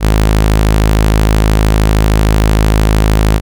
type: tone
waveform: sawtooth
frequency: 53.1 Hz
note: G#1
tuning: 39 cents sharp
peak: -3 dBFS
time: 0-3.41 s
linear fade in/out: 50 ms
effects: none